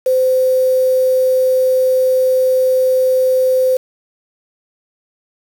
sine tone with quantisation, 515 Hz, C5, 28 cents flat, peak -10 dBFS, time 0.06-3.77 s, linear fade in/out 5 ms, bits 5, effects none

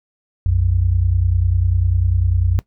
sine tone pair together, 60.63 / 90.7 Hz, B1 / F#2, -31 / -34 cents, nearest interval perfect fifth, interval 697 cents, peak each -18 / -15 dBFS, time 0.46-2.59 s, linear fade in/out 0 ms, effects noise-tail reverb RT60 0.1 s tail -18 dB re dry

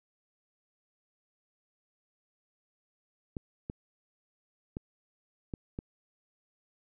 clicks, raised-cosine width 3 ms, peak -23 dBFS, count 5, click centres 3.368 / 3.699 / 4.769 / 5.538 / 5.789 s, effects none

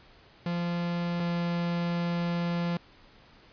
45% pulse tone pair in turn, 172.9 / 172.24 Hz, F3 / F3, -17 / -24 cents, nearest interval unison, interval 7 cents, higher first, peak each -28 / -27 dBFS, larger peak second, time 0.46-1.2 / 1.2-2.77 s, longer second, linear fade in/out 2 ms, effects pink hiss -56 dBFS RMS until 3.52 s + resampled to 11025 Hz

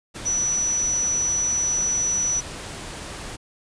sine tone in noise, 5920 Hz, F#8, in tune, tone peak -20 dBFS, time 0.25-2.41 s, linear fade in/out 20 ms, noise pink, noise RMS -35 dBFS, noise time 0.14-3.37 s, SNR +12 dB, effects resampled to 22050 Hz

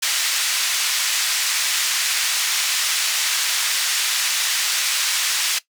white band-pass noise, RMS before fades -21 dBFS, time 0.02-5.59 s, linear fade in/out 10 ms, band 1600 to 6900 Hz, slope 12 dB/octave, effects noise-tail reverb RT60 0.1 s tail -17 dB re dry

